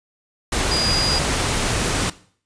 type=tone in noise; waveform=sine; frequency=4875 Hz; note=D#8; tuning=36 cents flat; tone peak=-20 dBFS; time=0.71-1.19 s; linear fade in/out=5 ms; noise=pink; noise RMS=-21 dBFS; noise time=0.52-2.1 s; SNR=-2 dB; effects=noise-tail reverb RT60 0.5 s tail -18 dB re dry + resampled to 22050 Hz